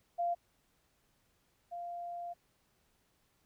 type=tone pair in turn; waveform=sine; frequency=693 / 695.5 Hz; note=F5 / F5; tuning=-14 / -7 cents; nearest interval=unison; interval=7 cents; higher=second; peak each=-30 / -39 dBFS; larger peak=first; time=0.18-0.35 / 1.71-2.34 s; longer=second; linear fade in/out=20 ms; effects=pink hiss -74 dBFS RMS until 3.45 s

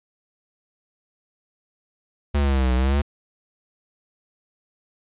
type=exponential two-way sweep; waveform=square; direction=down then up; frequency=73.42 to 62 to 73.42 Hz; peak=-18 dBFS; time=2.34-3.02 s; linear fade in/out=10 ms; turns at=2.74 s; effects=resampled to 8000 Hz + 10-bit

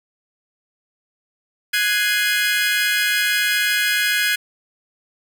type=chord; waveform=30% pulse; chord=Ab dominant seventh; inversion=third; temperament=equal; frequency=1480 / 1661.2 / 2093 / 2489 Hz; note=Gb6 / Ab6 / C7 / Eb7; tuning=0 / 0 / 0 / 0 cents; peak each=-21 / -17 / -22 / -22 dBFS; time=1.73-4.36 s; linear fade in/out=10 ms; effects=none

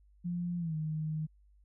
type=tone with pitch glide; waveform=sine; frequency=174.61 to 155.56 Hz; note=F3 to D#3; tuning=0 to 0 cents; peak=-32 dBFS; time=0.24-1.27 s; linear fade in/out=20 ms; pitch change=-200 cents; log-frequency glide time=0.58-0.75 s; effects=added 50 Hz sine -60 dBFS peak until 1.64 s

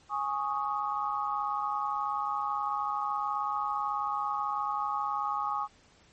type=chord; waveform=sine; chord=Ab suspended fourth; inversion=none; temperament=just; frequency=830.6 / 1107.5 / 1245.9 Hz; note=Ab5 / Db6 / Eb6; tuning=0 / -2 / +2 cents; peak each=-33 dBFS; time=0.09-5.68 s; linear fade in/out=50 ms; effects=pink hiss -61 dBFS RMS until 6.12 s + MP3 32 kbps

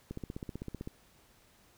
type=click train; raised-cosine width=3 ms; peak=-26 dBFS; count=13; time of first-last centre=0.11-0.874 s; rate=15.7 Hz; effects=pink hiss -64 dBFS RMS until 1.77 s

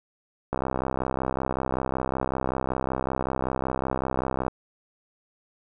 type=click train; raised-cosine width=1 ms; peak=-12 dBFS; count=259; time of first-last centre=0.53-4.481 s; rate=65.3 Hz; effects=none

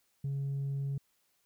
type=tone with tanh clipping; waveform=triangle; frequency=138.59 Hz; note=C#3; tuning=in tune; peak=-32 dBFS; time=0.24-0.98 s; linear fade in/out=5 ms; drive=6 dB; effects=white hiss -74 dBFS RMS until 1.45 s

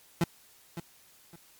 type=tone with echo; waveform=30% pulse; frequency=169.1 Hz; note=E3; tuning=44 cents sharp; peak=-20 dBFS; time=0.21-0.24 s; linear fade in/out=2 ms; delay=560 ms; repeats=2; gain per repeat=-12 dB; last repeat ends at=1.36 s; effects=white hiss -59 dBFS RMS until 1.59 s + MP3 96 kbps

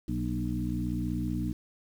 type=harmonic tone with a mistuned harmonic; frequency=60.7 Hz; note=B1; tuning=29 cents flat; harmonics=1 / 2 / 3 / 4 / 5; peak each=-35 / -35 / -35 / -35 / -35 dBFS; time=0.08-1.53 s; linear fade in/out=5 ms; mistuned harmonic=4; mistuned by=-35 cents; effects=9-bit

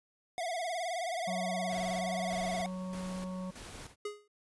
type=tone with vibrato; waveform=square; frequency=693 Hz; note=F5; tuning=14 cents flat; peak=-34 dBFS; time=0.38-2.66 s; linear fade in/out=0 ms; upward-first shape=sine; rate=19 Hz; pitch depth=110 cents each way
type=harmonic tone; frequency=185 Hz; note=F#3; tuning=in tune; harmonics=1 / 3 / 5 / 6; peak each=-37 / -45 / -53 / -51 dBFS; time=1.27-3.51 s; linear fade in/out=10 ms
type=noise with tremolo; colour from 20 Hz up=pink; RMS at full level=-47 dBFS; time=1.68-3.96 s; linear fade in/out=50 ms; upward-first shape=square; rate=1.6 Hz; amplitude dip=65%
type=tone with exponential decay; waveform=square; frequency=415.3 Hz; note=G#4; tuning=in tune; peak=-34 dBFS; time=4.05-4.28 s; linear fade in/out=5 ms; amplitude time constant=50 ms
effects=resampled to 24000 Hz

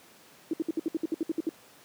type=tone bursts; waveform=sine; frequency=322.4 Hz; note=E4; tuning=38 cents flat; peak=-24 dBFS; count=12; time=0.51-1.491 s; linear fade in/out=2 ms; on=24 ms; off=63 ms; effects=pink hiss -55 dBFS RMS until 1.84 s + high-pass 200 Hz 12 dB/octave

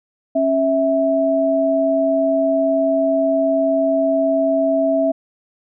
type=tone pair together; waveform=sine; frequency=273.8 / 655 Hz; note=C#4 / E5; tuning=-21 / -11 cents; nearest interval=octave + minor third; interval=1510 cents; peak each=-19 / -15 dBFS; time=0.35-5.12 s; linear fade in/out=10 ms; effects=none

